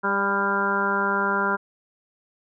harmonic tone with a mistuned harmonic, 198.9 Hz, G3, 25 cents sharp, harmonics 1 / 2 / 3 / 4 / 5 / 6 / 7 / 8, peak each -30 / -29 / -33 / -33 / -26 / -35 / -24 / -32 dBFS, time 0.03-1.57 s, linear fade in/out 20 ms, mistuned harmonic 3, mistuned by -16 cents, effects none

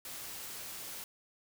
white noise, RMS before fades -44 dBFS, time 0.05-1.04 s, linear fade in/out 2 ms, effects none

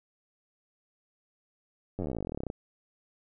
slowing click train, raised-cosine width 2 ms, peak -21 dBFS, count 27, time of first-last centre 1.99-2.501 s, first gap 10 ms, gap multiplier 1.05, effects none

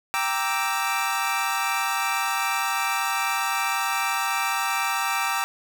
25% pulse chord, E half-diminished seventh, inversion first, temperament equal, 784 / 932.3 / 1174.7 / 1318.5 Hz, G5 / Bb5 / D6 / E6, 0 / 0 / 0 / 0 cents, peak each -25 dBFS, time 0.14-5.44 s, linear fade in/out 0 ms, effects none

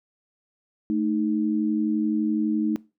sine tone pair together, 219.3 / 311.1 Hz, A3 / D#4, -6 / 0 cents, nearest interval tritone, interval 606 cents, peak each -24 dBFS, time 0.9-2.76 s, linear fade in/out 0 ms, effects noise-tail reverb RT60 0.3 s tail -22 dB re dry

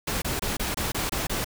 pink noise bursts, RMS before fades -28 dBFS, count 8, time 0.07-1.445 s, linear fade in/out 5 ms, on 150 ms, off 25 ms, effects none

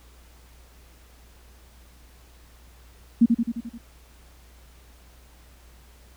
sine tone with echo, 233.1 Hz, A#3, in tune, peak -11 dBFS, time 3.21-3.26 s, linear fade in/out 10 ms, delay 87 ms, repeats 6, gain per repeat -4 dB, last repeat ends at 3.782 s, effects added 60 Hz sine -50 dBFS peak until 6.16 s + pink hiss -56 dBFS RMS until 6.16 s

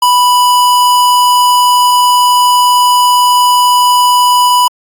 square tone, 987.8 Hz, B5, in tune, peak -6 dBFS, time 0.02-4.68 s, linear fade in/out 5 ms, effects AAC 64 kbps

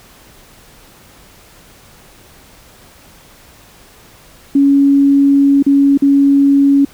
sine tone with dropouts, 279.1 Hz, C#4, 12 cents sharp, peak -6 dBFS, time 4.55-6.85 s, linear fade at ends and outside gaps 5 ms, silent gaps 5.626-5.664 / 5.975-6.021 s, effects pink hiss -43 dBFS RMS until 6.93 s

